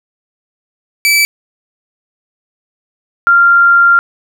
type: tone pair in turn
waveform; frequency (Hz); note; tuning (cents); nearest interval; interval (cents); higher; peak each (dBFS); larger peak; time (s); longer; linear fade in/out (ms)
sawtooth / sine; 2309 / 1388.9; D7 / F6; -30 / -10; major sixth; 880; first; -4; neither; 1.05-1.25 / 3.27-3.99; second; 0
effects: none